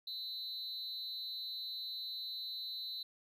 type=tone with amplitude modulation; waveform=triangle; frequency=4020 Hz; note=B7; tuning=30 cents sharp; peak=-35 dBFS; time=0.07-3.03 s; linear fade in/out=5 ms; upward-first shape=sine; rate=280 Hz; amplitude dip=90%; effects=none